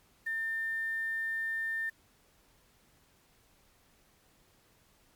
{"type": "tone with quantisation", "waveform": "sine", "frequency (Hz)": 1800, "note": "A6", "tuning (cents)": 39, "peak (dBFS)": -31, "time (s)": [0.26, 1.9], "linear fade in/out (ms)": 10, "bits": 9, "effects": ["pink hiss -66 dBFS RMS until 5.15 s", "MP3 96 kbps"]}